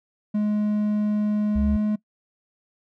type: tone with pitch glide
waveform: triangle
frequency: 210 to 211.5 Hz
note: G#3 to G#3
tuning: +19 to +32 cents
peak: -18 dBFS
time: 0.34-1.96 s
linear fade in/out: 10 ms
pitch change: +13 cents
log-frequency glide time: 1.61-1.83 s
type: tone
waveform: triangle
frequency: 69.2 Hz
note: C#2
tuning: 2 cents flat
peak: -21 dBFS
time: 1.55-1.77 s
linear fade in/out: 10 ms
effects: noise-tail reverb RT60 0.1 s tail -21 dB re dry